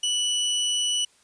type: tone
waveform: sawtooth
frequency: 2958 Hz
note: F#7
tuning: 1 cent flat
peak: -19 dBFS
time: 0.03-1.05 s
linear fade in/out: 5 ms
effects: white hiss -60 dBFS RMS until 1.23 s + resampled to 22050 Hz